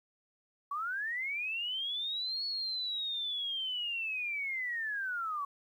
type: linear two-way sweep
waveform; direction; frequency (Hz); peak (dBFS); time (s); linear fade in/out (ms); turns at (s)
sine; up then down; 1108.7 to 4400 to 1108.7; -33; 0.71-5.45; 5; 2.45
effects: 11-bit

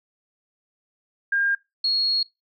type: tone pair in turn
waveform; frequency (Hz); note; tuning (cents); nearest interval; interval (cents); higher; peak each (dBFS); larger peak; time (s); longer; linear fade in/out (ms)
sine; 1609 / 4309; G6 / C#8; +45 / -50; octave + perfect fourth; 1705; second; -19; neither; 1.32-1.55 / 1.84-2.23; second; 5
effects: noise-tail reverb RT60 0.2 s tail -20 dB re dry

